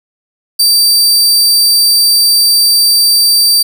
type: tone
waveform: sawtooth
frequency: 4656 Hz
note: D8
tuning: 16 cents flat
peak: -3 dBFS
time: 0.59-3.63 s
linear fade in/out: 10 ms
effects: none